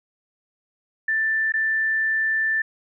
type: tone with dropouts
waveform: sine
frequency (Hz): 1770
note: A6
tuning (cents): +10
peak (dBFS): -19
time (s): 1.08-2.62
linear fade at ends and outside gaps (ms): 5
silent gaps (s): 1.522-1.538
effects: none